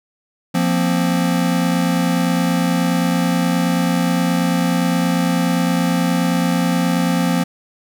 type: chord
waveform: square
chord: F suspended fourth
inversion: none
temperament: equal with one note detuned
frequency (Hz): 174.61 / 233.1 / 262.5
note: F3 / Bb3 / C4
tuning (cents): 0 / 0 / +6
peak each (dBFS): -18 / -23 / -21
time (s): 0.54-7.44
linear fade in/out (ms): 10
effects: none